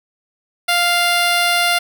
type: tone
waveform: 10% pulse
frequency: 698.5 Hz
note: F5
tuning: in tune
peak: -5 dBFS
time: 0.68-1.79 s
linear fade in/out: 10 ms
effects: none